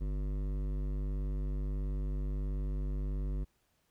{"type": "tone with hard clipping", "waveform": "sine", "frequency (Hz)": 49.26, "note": "G1", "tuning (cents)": 9, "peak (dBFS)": -34, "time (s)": [0, 3.45], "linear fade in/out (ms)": 20, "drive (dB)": 14, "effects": ["pink hiss -75 dBFS RMS until 3.9 s"]}